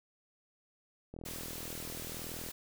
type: click train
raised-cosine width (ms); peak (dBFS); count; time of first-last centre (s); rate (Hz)
2; -32; 56; 1.14-2.488; 40.8
type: noise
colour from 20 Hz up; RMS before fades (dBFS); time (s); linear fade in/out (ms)
white; -44; 1.25-2.52; 10
effects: none